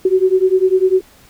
sine beating tone pair, 370 / 380 Hz, F#4 / F#4, 0 / +46 cents, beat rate 10 Hz, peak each -13 dBFS, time 0.05-1.01 s, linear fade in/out 5 ms, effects pink hiss -47 dBFS RMS until 1.29 s

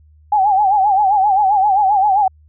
sine tone with vibrato, 800 Hz, G5, 35 cents sharp, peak -10 dBFS, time 0.32-2.28 s, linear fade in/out 5 ms, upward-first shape sine, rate 7.6 Hz, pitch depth 110 cents each way, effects added 76 Hz sine -45 dBFS peak until 2.48 s

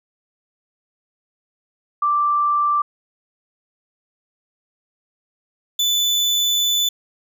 sine / 35% pulse tone pair in turn, 1174.7 / 3495 Hz, D6 / A7, 0 / -12 cents, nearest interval octave + perfect fifth, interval 1888 cents, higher second, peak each -15 / -14 dBFS, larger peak second, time 2.02-2.82 / 5.79-6.89 s, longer second, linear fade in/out 5 ms, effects none

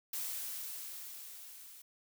blue noise with level ramp, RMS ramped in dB -38 to -54 dBFS, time 0.13-1.82 s, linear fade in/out 5 ms, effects none

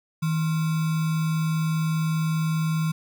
sine tone with sample-and-hold, 160 Hz, D#3, 49 cents sharp, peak -21 dBFS, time 0.22-2.92 s, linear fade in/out 10 ms, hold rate 1225 Hz, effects none

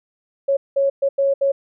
sine tone bursts at uneven times, 552 Hz, C#5, 7 cents flat, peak -14 dBFS, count 5, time 0.48-0.57 / 0.76-0.9 / 1.02-1.09 / 1.18-1.34 / 1.41-1.52 s, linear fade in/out 10 ms, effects none

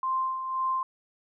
sine tone with tremolo, 1046.5 Hz, C6, in tune, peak -24 dBFS, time 0.03-0.83 s, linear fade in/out 2 ms, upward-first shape sine, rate 1.9 Hz, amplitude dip 55%, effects none

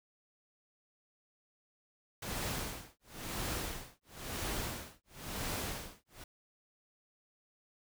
pink noise with tremolo, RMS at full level -37 dBFS, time 2.22-6.24 s, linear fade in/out 5 ms, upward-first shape sine, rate 0.98 Hz, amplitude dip 100%, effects none

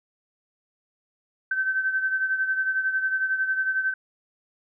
sine beating tone pair, 1539 / 1550 Hz, G6 / G6, -32 / -20 cents, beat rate 11 Hz, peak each -23 / -30 dBFS, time 1.51-3.94 s, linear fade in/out 5 ms, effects none

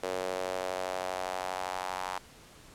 sawtooth tone with high-pass filter sweep, 92.5 Hz, F#2, in tune, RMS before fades -35 dBFS, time 0.03-2.18 s, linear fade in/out 0 ms, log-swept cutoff 490 to 890 Hz, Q 2.8, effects pink hiss -54 dBFS RMS until 2.74 s + low-pass 11000 Hz 12 dB/octave

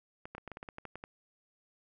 clicks, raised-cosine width 0.5 ms, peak -28 dBFS, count 12, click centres 0.255 / 0.35 / 0.381 / 0.477 / 0.517 / 0.571 / 0.629 / 0.688 / 0.784 / 0.853 / 0.956 / 1.039 s, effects none

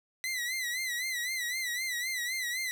sawtooth tone with vibrato, 2000 Hz, B6, 21 cents sharp, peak -28 dBFS, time 0.24-2.71 s, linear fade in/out 0 ms, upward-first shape sine, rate 3.9 Hz, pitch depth 92 cents each way, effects none

